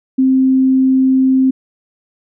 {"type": "tone", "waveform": "sine", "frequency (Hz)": 262.5, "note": "C4", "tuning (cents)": 6, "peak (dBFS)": -8, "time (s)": [0.18, 1.51], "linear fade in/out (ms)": 10, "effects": []}